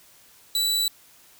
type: tone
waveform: sawtooth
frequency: 3951 Hz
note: B7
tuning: in tune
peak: -18 dBFS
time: 0.55-0.88 s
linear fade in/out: 2 ms
effects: white hiss -54 dBFS RMS until 1.39 s